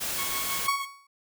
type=noise; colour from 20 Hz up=white; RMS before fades=-31 dBFS; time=0-0.68 s; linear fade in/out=20 ms
type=tone with tremolo; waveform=20% pulse; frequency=1100 Hz; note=C#6; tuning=14 cents flat; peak=-26 dBFS; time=0.17-0.86 s; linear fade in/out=20 ms; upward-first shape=sine; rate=6.2 Hz; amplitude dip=55%
type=tone with exponential decay; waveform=35% pulse; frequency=1116 Hz; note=C#6; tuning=11 cents sharp; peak=-19 dBFS; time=0.68-1.07 s; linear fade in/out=5 ms; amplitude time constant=84 ms
effects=none